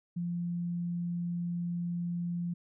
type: tone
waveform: sine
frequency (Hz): 173.3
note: F3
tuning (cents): -13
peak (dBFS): -31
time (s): 0.16-2.54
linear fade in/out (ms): 10
effects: none